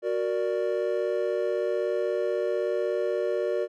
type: chord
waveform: triangle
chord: Gb augmented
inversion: none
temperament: equal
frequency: 370 / 466.2 / 587.3 Hz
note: Gb4 / Bb4 / D5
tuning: 0 / 0 / 0 cents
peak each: -27 dBFS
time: 0.02-3.68 s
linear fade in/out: 50 ms
effects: none